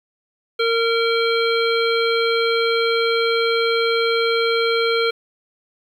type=harmonic tone; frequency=460 Hz; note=A#4; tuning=23 cents flat; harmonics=1 / 3 / 5 / 7 / 9; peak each=-18 / -23 / -25 / -26 / -28 dBFS; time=0.59-5.11 s; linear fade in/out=10 ms; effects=8-bit